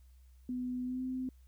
sine tone with pitch glide, 250.2 to 257.1 Hz, B3 to C4, +23 to -30 cents, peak -34 dBFS, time 0.49-1.29 s, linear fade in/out 2 ms, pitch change +47 cents, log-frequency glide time 0.84-1.02 s, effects added 63 Hz sine -56 dBFS peak until 1.47 s + white hiss -75 dBFS RMS until 1.47 s

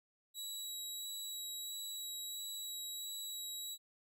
20% pulse tone with vibrato, 3886 Hz, B7, 29 cents flat, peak -36 dBFS, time 0.34-3.78 s, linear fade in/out 50 ms, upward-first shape sine, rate 1.5 Hz, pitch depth 10 cents each way, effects none

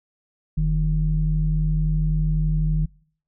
sine tone pair together, 43.96 / 155.56 Hz, F1 / D#3, +12 / 0 cents, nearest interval octave + minor seventh, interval 2188 cents, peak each -20 / -20 dBFS, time 0.57-2.86 s, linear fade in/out 10 ms, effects noise-tail reverb RT60 0.6 s tail -26 dB re dry + tanh soft clip ceiling -10 dBFS

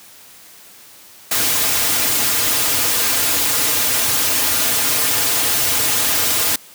white noise with comb filter, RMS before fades -17 dBFS, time 1.31-6.56 s, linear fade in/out 5 ms, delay 5.3 ms, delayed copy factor -0.8, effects white hiss -43 dBFS RMS until 6.74 s + high-pass 80 Hz 12 dB/octave

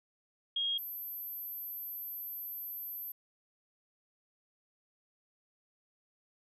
sine tone pair in turn, 3264 / 12284 Hz, G#7 / G9, -31 / -36 cents, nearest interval octave + major seventh, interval 2295 cents, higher second, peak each -30 / -39 dBFS, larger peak first, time 0.56-0.78 / 0.78-3.12 s, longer second, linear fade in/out 5 ms, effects none

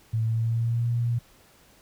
sine tone with pitch glide, 112 to 118.66 Hz, A2 to A#2, +31 to +31 cents, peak -22 dBFS, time 0.13-1.19 s, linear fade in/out 10 ms, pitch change +100 cents, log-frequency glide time 0.23-0.9 s, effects pink hiss -57 dBFS RMS until 1.81 s

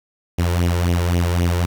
sawtooth tone with flanger, 87 Hz, F2, 6 cents flat, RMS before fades -18 dBFS, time 0.38-1.66 s, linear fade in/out 10 ms, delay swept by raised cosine 0.32 to 2.22 ms, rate 3.8 Hz, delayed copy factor +0.7, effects 7-bit

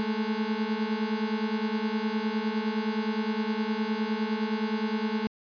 35% pulse beating tone pair, 212.3 / 222 Hz, G#3 / A3, +38 / +16 cents, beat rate 9.7 Hz, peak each -28 dBFS, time 0-5.27 s, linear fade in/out 0 ms, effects resampled to 11025 Hz

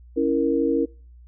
sine chord, A# diminished, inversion first, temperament equal, 277.2 / 329.6 / 466.2 Hz, C#4 / E4 / A#4, 0 / 0 / 0 cents, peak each -23 / -23 / -22 dBFS, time 0.16-0.86 s, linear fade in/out 20 ms, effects noise-tail reverb RT60 0.4 s tail -25 dB re dry + added 60 Hz sine -44 dBFS peak until 1.27 s

